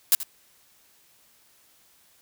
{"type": "noise with echo", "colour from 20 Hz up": "blue", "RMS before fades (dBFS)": -17, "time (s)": [0.12, 0.15], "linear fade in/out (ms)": 0, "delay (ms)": 81, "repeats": 1, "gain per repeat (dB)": -15, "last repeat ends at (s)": 0.231, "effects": ["white hiss -60 dBFS RMS until 2.21 s"]}